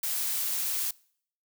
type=noise; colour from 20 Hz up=blue; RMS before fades=-30 dBFS; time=0.03-0.91 s; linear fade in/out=5 ms; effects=noise-tail reverb RT60 0.6 s tail -24 dB re dry